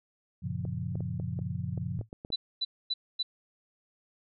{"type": "chord", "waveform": "sine", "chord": "Gb major seventh", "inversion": "none", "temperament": "equal with one note detuned", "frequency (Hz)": [93.63, 116.54, 138.59, 174.61], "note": ["Gb2", "Bb2", "Db3", "F3"], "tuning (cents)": [21, 0, 0, 0], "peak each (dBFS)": -37, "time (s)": [0.42, 2], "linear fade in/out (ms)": 20}
{"type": "clicks", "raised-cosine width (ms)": 2, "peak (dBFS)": -28, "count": 10, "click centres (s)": [0.652, 0.955, 1.006, 1.199, 1.39, 1.777, 2.012, 2.129, 2.249, 2.303]}
{"type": "tone with exponential decay", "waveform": "sine", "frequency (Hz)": 110, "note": "A2", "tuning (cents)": 0, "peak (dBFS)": -27, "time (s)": [1.99, 2.09], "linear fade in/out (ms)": 0, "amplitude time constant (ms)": 20}
{"type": "tone bursts", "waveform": "sine", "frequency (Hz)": 3977, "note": "B7", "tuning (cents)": 11, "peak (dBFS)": -27, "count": 4, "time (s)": [2.32, 3.23], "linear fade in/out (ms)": 10, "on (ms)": 40, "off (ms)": 250}
{"effects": []}